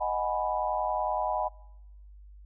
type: chord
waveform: sine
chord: G# minor seventh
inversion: second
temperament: equal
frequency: 622.3 / 740 / 830.6 / 987.8 Hz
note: D#5 / F#5 / G#5 / B5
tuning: 0 / 0 / 0 / 0 cents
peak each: -32 dBFS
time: 0-1.49 s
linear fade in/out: 20 ms
effects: noise-tail reverb RT60 1.0 s tail -25 dB re dry + added 50 Hz sine -47 dBFS peak until 2.45 s